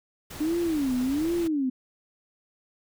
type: noise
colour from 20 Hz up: pink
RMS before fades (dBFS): -40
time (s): 0.3-1.48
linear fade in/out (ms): 10
type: tone with vibrato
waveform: sine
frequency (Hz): 293.7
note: D4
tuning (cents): 0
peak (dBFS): -23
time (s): 0.4-1.7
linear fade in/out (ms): 10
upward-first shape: sine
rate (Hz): 1.3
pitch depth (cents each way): 280
effects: none